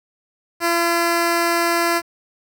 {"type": "tone", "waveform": "10% pulse", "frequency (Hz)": 340, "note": "F4", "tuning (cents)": -46, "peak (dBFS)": -8, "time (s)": [0.6, 2.02], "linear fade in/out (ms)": 50, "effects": ["8-bit"]}